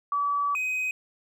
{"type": "tone pair in turn", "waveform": ["sine", "triangle"], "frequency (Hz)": [1147, 2515], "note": ["D6", "D#7"], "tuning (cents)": [-41, 18], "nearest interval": "octave + major second", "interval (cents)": 1359, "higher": "second", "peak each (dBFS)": [-23, -24], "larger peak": "first", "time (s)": [[0.12, 0.55], [0.55, 0.91]], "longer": "first", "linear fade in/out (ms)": 2, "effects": []}